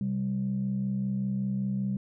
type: tone pair together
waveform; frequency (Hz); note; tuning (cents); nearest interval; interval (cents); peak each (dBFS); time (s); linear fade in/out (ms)
sine; 130.81 / 195.99; C3 / G3; 0 / 0; perfect fifth; 700; -32 / -27; 0.01-1.97; 2
effects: tanh soft clip ceiling -21 dBFS